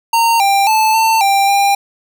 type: tone with pitch steps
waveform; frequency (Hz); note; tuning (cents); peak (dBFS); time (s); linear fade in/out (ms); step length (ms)
square; 921 / 792 / 875 / 894 / 790 / 799; A#5 / G5 / A5 / A5 / G5 / G5; -21 / +18 / -10 / +27 / +13 / +33; -10; 0.13-1.75; 5; 270
effects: none

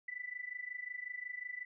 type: tone with amplitude modulation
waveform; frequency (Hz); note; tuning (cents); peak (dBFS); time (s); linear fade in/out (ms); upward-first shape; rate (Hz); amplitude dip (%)
sine; 1985; B6; +8; -37; 0.08-1.65; 5; sine; 25.5; 85
effects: none

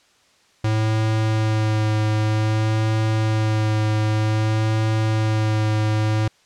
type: tone with vibrato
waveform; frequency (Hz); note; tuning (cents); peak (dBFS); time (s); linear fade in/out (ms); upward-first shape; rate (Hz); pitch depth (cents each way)
square; 108.7; A2; -21; -18; 0.64-6.28; 5; sine; 0.53; 16
effects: white hiss -57 dBFS RMS until 6.45 s + low-pass 6000 Hz 12 dB/octave

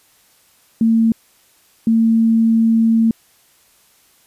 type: tone pair in turn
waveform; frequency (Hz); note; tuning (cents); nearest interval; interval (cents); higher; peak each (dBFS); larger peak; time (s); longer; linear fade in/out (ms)
sine; 226.1 / 226.1; A3 / A3; +47 / +47; unison; 0; neither; -10; neither; 0.81-1.12 / 1.87-3.11; second; 2
effects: white hiss -54 dBFS RMS until 4.26 s + resampled to 32000 Hz

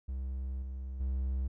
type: tone with level steps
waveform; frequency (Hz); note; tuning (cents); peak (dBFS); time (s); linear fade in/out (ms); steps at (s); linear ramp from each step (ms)
triangle; 65.41; C2; 0; -32 / -35 / -28; 0.08-1.48; 10; 0.62 / 1; 5
effects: none

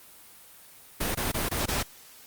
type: noise bursts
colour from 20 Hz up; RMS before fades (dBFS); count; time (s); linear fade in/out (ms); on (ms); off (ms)
pink; -28; 5; 1-1.83; 10; 150; 20
effects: white hiss -51 dBFS RMS until 2.26 s + Opus 32 kbps

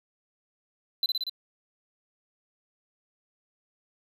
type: tone with echo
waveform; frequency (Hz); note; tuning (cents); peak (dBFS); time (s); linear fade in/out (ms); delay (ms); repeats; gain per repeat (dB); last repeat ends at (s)
triangle; 4033; B7; +36; -21; 1.03-1.06; 2; 59; 4; -2; 1.296
effects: none

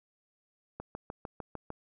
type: click train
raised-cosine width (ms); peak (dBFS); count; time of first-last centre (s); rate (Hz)
1; -25; 7; 0.8-1.704; 6.64
effects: none

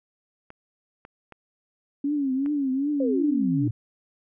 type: clicks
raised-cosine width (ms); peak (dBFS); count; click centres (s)
0.5; -28; 4; 0.504 / 1.051 / 1.323 / 2.461
type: tone with vibrato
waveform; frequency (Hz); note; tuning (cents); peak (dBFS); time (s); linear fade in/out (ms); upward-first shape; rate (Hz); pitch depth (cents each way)
sine; 277.2; C#4; 0; -22; 2.04-3.68; 5; triangle; 2.6; 140
type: exponential sweep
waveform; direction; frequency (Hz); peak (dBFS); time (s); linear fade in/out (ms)
sine; down; 548 to 107.3; -24; 3-3.71; 5
effects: none

